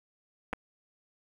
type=clicks; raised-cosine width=0.5 ms; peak=-18 dBFS; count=2; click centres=0.53 / 0.534 s; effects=8-bit